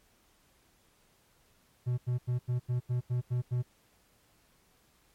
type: tone bursts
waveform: triangle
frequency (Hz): 123.47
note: B2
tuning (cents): 0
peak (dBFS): -25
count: 9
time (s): 1.86-3.628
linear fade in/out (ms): 20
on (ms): 120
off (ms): 86
effects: pink hiss -67 dBFS RMS until 5.14 s + MP3 64 kbps